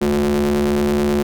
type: ring-modulated tone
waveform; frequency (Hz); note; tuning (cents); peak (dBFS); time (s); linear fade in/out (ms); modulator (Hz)
45% pulse; 73.42; D2; 0; -12; 0.01-1.23; 10; 289
effects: none